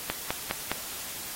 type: click train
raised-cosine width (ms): 0.3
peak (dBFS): -11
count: 4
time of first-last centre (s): 0.1-0.716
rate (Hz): 4.87
effects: white hiss -38 dBFS RMS until 1.35 s + AAC 48 kbps